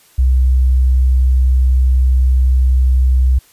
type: tone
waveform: sine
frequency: 64 Hz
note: C2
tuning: 38 cents flat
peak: -8 dBFS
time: 0.18-3.39 s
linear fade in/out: 10 ms
effects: white hiss -49 dBFS RMS until 3.52 s + resampled to 32000 Hz